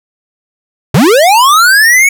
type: linear sweep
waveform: square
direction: up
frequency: 110 to 2249 Hz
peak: -4 dBFS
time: 0.94-2.09 s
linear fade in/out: 5 ms
effects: none